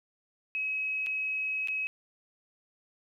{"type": "tone with dropouts", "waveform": "sine", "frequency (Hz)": 2555, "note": "D#7", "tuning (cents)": 45, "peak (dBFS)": -29, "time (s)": [0.55, 1.87], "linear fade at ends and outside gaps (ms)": 0, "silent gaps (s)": [[1.063, 1.068], [1.674, 1.684]], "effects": ["11-bit"]}